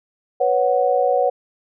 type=chord; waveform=sine; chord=B suspended second; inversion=none; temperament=equal; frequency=493.9 / 554.4 / 740 Hz; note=B4 / C#5 / F#5; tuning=0 / 0 / 0 cents; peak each=-19 dBFS; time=0.4-1.3 s; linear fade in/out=10 ms; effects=none